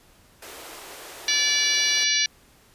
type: high-pass noise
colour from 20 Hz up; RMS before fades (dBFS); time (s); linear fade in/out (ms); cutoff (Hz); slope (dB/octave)
pink; -41; 0.42-2.04; 5; 310; 48
type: harmonic tone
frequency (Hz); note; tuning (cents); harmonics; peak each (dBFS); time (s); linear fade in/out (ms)
578; D5; -28; 3 / 4 / 5 / 6 / 7 / 8 / 9 / 10; -29 / -27 / -29 / -29 / -26 / -28 / -36 / -25; 1.28-2.26; 2
effects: pink hiss -56 dBFS RMS until 2.74 s + resampled to 32000 Hz